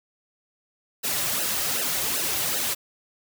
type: noise with flanger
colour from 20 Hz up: white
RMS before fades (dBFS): -26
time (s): 1.03-2.75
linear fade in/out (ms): 20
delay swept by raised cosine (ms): 0.86 to 4.56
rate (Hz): 2.6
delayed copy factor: -0.9
effects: none